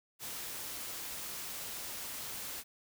white noise, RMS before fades -42 dBFS, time 0.19-2.64 s, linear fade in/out 50 ms, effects none

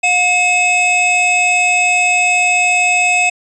square tone pair together, 718.6 / 2578 Hz, F5 / E7, +49 / -39 cents, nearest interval octave + minor seventh, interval 2212 cents, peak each -17 / -12 dBFS, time 0.03-3.3 s, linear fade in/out 10 ms, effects resampled to 22050 Hz

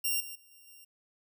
5% pulse tone with level steps, 2776 Hz, F7, 11 cents flat, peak -19 / -32 / -49 / -46 / -43 dBFS, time 0.04-0.85 s, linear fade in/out 10 ms, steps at 0.2 / 0.35 / 0.51 / 0.67 s, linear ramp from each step 5 ms, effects none

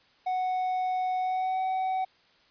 triangle tone with pitch glide, 740 to 753.4 Hz, F#5 to F#5, 0 to +31 cents, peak -24 dBFS, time 0.26-2.05 s, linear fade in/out 10 ms, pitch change +31 cents, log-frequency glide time 1.19-1.6 s, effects white hiss -62 dBFS RMS until 2.5 s + resampled to 11025 Hz

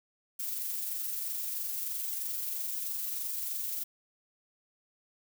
violet noise with amplitude modulation, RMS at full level -34 dBFS, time 0.39-3.84 s, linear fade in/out 10 ms, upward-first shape sine, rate 23.1 Hz, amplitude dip 30%, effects none

